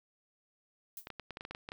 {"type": "noise with exponential decay", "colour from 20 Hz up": "violet", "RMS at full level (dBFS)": -40, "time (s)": [0.97, 1.09], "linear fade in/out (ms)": 2, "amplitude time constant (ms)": 24}
{"type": "clicks", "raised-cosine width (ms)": 0.3, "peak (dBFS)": -26, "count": 11, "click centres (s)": [1.071, 1.103, 1.197, 1.307, 1.371, 1.409, 1.451, 1.51, 1.549, 1.689, 1.719]}
{"effects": []}